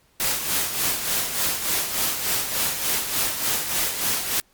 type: noise with tremolo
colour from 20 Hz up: white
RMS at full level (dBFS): -22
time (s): 0.2-4.4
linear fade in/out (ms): 0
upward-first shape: sine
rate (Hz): 3.4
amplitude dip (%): 55
effects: pink hiss -61 dBFS RMS until 4.53 s + Opus 48 kbps